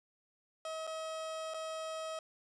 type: tone with dropouts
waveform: 30% pulse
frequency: 638 Hz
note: D#5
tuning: 43 cents sharp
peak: -36 dBFS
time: 0.65-2.19 s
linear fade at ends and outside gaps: 2 ms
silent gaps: 0.869-0.874 / 1.538-1.543 s
effects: resampled to 22050 Hz